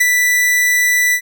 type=tone with ADSR envelope; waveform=45% pulse; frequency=1975.5 Hz; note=B6; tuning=in tune; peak=-8 dBFS; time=0-1.21 s; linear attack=10 ms; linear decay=27 ms; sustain=-3 dB; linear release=72 ms; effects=none